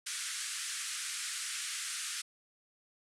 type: band-pass noise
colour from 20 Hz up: white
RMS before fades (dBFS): -39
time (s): 0.06-2.22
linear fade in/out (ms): 10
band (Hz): 1300 to 10000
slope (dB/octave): 48
effects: none